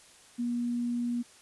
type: tone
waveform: sine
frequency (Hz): 240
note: B3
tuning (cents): -49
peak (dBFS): -28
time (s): 0.38-1.23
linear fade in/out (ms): 20
effects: white hiss -56 dBFS RMS until 1.41 s + resampled to 24000 Hz